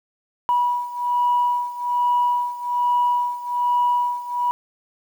sine beating tone pair, 973 / 974.2 Hz, B5 / B5, -26 / -24 cents, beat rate 1.2 Hz, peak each -19 / -22 dBFS, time 0.49-4.51 s, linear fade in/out 0 ms, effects tanh soft clip ceiling -11 dBFS + 8-bit

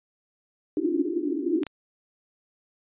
pink band-pass noise, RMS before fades -26 dBFS, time 0.77-1.64 s, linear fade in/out 2 ms, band 280 to 370 Hz, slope 96 dB/octave
clicks, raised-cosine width 0.2 ms, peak -19 dBFS, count 2, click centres 1.633 / 1.667 s
effects resampled to 8000 Hz

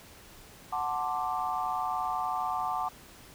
sine chord, D dominant seventh, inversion first, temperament equal, 740 / 880 / 1046.5 / 1174.7 Hz, F#5 / A5 / C6 / D6, 0 / 0 / 0 / 0 cents, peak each -33 / -34 / -37 / -34 dBFS, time 0.72-2.89 s, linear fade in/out 10 ms, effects pink hiss -52 dBFS RMS until 3.34 s

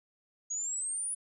sine exponential sweep, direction up, 6645 to 9956 Hz, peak -32 dBFS, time 0.5-1.15 s, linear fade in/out 10 ms, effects none

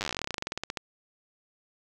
slowing click train, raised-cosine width 0.2 ms, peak -14 dBFS, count 26, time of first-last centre 0.01-0.772 s, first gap 9 ms, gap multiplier 1.09, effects none

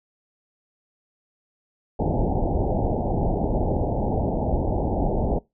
pink low-pass noise, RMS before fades -23 dBFS, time 1.99-5.39 s, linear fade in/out 10 ms, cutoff 870 Hz, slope 96 dB/octave, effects noise-tail reverb RT60 0.2 s tail -22 dB re dry

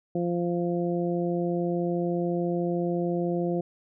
harmonic tone, 173.8 Hz, F3, 8 cents flat, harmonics 1 / 2 / 3 / 4, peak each -28 / -28 / -32 / -36 dBFS, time 0.15-3.61 s, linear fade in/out 5 ms, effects none

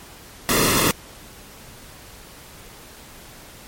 pink noise with comb filter, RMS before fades -18 dBFS, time 0.49-0.91 s, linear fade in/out 0 ms, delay 1.3 ms, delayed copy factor -0.75, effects pink hiss -43 dBFS RMS until 3.67 s + MP3 64 kbps

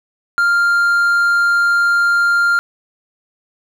triangle tone, 1396.9 Hz, F6, in tune, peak -9 dBFS, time 0.38-2.59 s, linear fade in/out 0 ms, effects none

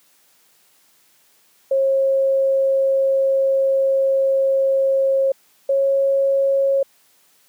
sine tone pair in turn, 540 / 547.2 Hz, C#5 / C#5, -45 / -23 cents, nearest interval unison, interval 22 cents, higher second, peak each -14 dBFS, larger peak neither, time 1.71-5.32 / 5.69-6.83 s, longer first, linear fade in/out 5 ms, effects white hiss -57 dBFS RMS until 7.48 s + high-pass 150 Hz 12 dB/octave

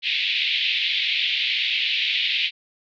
white band-pass noise, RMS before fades -23 dBFS, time 0.02-2.51 s, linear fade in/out 50 ms, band 2200 to 3800 Hz, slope 48 dB/octave, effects none

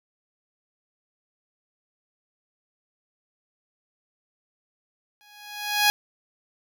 10% pulse tone with exponential growth, 830.6 Hz, G#5, in tune, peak -7 dBFS, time 5.21-5.9 s, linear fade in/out 0 ms, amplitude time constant 150 ms, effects none

